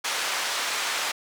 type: band-pass noise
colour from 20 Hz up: pink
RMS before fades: -28 dBFS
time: 0.04-1.12 s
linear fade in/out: 10 ms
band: 950 to 7600 Hz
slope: 12 dB/octave
effects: none